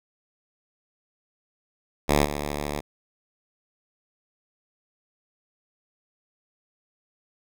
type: tone with level steps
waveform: 5% pulse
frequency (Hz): 73.3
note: D2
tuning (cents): -3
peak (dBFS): -7 / -17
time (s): 2.08-2.81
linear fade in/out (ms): 20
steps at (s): 2.24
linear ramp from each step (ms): 20
effects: none